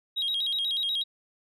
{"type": "tone with vibrato", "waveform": "sine", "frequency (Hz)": 3520, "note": "A7", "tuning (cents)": 0, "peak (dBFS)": -24, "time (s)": [0.16, 1.04], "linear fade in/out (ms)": 20, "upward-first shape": "square", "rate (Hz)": 8.2, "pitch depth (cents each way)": 140, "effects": ["tanh soft clip ceiling -23 dBFS"]}